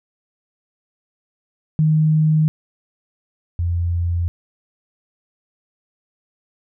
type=tone pair in turn; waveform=sine; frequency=155.56 / 86.15 Hz; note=D#3 / F2; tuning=0 / -23 cents; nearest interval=minor seventh; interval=1023 cents; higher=first; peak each=-12 / -17 dBFS; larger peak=first; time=1.79-2.48 / 3.59-4.28 s; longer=neither; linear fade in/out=0 ms; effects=none